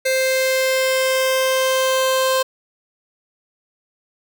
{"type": "tone pair together", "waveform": "sawtooth", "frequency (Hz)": [523.2, 1046.5], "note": ["C5", "C6"], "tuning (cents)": [0, 0], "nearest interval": "octave", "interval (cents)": 1200, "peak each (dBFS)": [-12, -19], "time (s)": [0.05, 2.43], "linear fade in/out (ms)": 10, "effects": []}